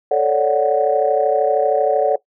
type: chord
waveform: sine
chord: D major seventh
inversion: second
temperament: equal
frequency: 440 / 554.4 / 587.3 / 740 Hz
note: A4 / C#5 / D5 / F#5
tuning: 0 / 0 / 0 / 0 cents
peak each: -18 dBFS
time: 0.11-2.16 s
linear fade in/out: 5 ms
effects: noise-tail reverb RT60 0.1 s tail -18 dB re dry + tanh soft clip ceiling -3 dBFS